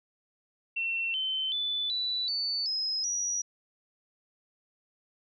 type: tone with pitch steps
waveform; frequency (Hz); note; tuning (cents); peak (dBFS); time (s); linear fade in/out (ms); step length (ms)
sine; 2707 / 3074 / 3490 / 3963 / 4500 / 5110 / 5803; E7 / G7 / A7 / B7 / C#8 / D#8 / F#8; +45 / -35 / -15 / +5 / +25 / +45 / -35; -28; 0.76-3.42; 10; 380
effects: none